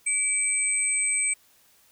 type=tone pair together; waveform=sine; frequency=2302 / 8203 Hz; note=D7 / C9; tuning=-35 / -35 cents; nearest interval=octave + minor seventh; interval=2200 cents; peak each=-28 / -23 dBFS; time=0.06-1.34 s; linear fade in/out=10 ms; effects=white hiss -60 dBFS RMS until 1.91 s